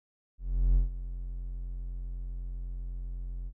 triangle tone with ADSR envelope, 44 Hz, F1, 14 cents sharp, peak -17 dBFS, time 0.38-3.53 s, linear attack 380 ms, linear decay 130 ms, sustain -15 dB, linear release 61 ms, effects none

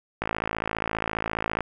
click train, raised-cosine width 0.5 ms, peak -11 dBFS, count 77, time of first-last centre 0.22-1.607 s, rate 54.8 Hz, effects none

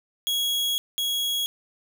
40% pulse tone pair in turn, 3322 / 3322 Hz, G#7 / G#7, 0 / 0 cents, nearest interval unison, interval 0 cents, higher neither, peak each -22 / -23 dBFS, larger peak first, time 0.27-0.78 / 0.98-1.46 s, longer first, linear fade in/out 0 ms, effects none

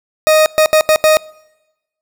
40% pulse tone bursts at uneven times, 622.3 Hz, D#5, in tune, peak -6 dBFS, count 5, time 0.27-0.46 / 0.58-0.66 / 0.73-0.81 / 0.89-0.96 / 1.04-1.17 s, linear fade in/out 0 ms, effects noise-tail reverb RT60 1.0 s tail -24 dB re dry

